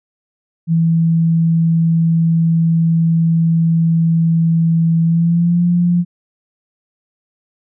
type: tone with pitch glide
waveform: sine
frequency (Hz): 164.81 to 174.61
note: E3 to F3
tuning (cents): 0 to 0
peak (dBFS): -10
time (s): 0.67-6.05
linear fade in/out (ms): 50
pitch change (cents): +100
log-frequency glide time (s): 5.03-5.64
effects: none